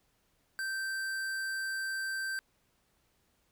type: tone with tanh clipping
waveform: sine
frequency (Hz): 1561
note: G6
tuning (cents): -8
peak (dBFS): -35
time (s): 0.59-2.39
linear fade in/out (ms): 0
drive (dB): 18
effects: pink hiss -73 dBFS RMS until 3.51 s